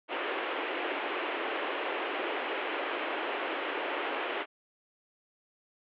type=band-pass noise; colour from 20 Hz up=pink; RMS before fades=-34 dBFS; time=0.08-4.46 s; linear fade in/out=50 ms; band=310 to 3100 Hz; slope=48 dB/octave; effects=none